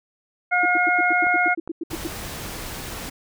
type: harmonic tone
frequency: 717 Hz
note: F5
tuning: 45 cents sharp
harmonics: 1 / 2 / 3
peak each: -21 / -21 / -21 dBFS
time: 0.51-1.55 s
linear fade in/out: 20 ms
type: tone bursts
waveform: sine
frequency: 329.6 Hz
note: E4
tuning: in tune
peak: -24 dBFS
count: 13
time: 0.63-2.072 s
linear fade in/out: 5 ms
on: 26 ms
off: 92 ms
type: clicks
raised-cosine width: 1 ms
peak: -21 dBFS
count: 2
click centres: 1.268 / 1.676 s
type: noise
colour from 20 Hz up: pink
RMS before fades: -33 dBFS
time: 1.9-3.1 s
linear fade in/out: 10 ms
effects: none